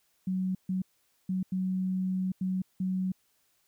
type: tone bursts at uneven times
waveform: sine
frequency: 186.5 Hz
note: F#3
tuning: 14 cents sharp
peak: -27 dBFS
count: 6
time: 0.27-0.55 / 0.69-0.82 / 1.29-1.43 / 1.52-2.32 / 2.41-2.62 / 2.8-3.12 s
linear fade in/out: 5 ms
effects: white hiss -71 dBFS RMS until 3.67 s